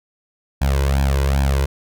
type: tone with flanger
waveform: sawtooth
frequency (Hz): 68.5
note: C#2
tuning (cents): -20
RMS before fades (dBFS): -17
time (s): 0.61-1.66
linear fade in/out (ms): 10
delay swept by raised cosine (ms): 1.2 to 2.03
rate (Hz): 2.5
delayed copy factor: +1
effects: none